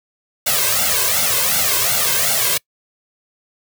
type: noise with flanger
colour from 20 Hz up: white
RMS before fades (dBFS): -17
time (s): 0.46-2.58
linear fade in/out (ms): 10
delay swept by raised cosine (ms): 1.4 to 1.94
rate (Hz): 2.7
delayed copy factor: +0.95
effects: noise-tail reverb RT60 0.1 s tail -26 dB re dry + high-pass 80 Hz 12 dB/octave